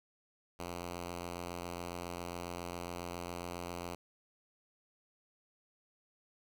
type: tone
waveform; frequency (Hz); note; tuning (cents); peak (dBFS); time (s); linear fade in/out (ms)
5% pulse; 87.31; F2; 0; -29; 0.59-3.95; 5
effects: none